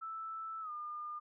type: tone with pitch glide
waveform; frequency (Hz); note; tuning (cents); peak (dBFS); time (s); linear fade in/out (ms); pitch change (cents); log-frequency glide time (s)
sine; 1318.5 to 1209.1; E6 to D#6; 0 to -50; -40; 0.01-1.2; 20; -150; 0.61-0.71
effects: none